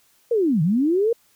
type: linear two-way sweep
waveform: sine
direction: down then up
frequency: 489.7 to 146.83 to 478.3 Hz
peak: -16 dBFS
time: 0.31-1.13 s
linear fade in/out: 5 ms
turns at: 0.62 s
effects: white hiss -60 dBFS RMS until 1.35 s